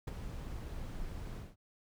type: noise with ADSR envelope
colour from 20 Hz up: brown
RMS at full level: -34 dBFS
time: 0.07-1.56 s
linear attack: 9 ms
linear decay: 17 ms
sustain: -8 dB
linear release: 190 ms
effects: none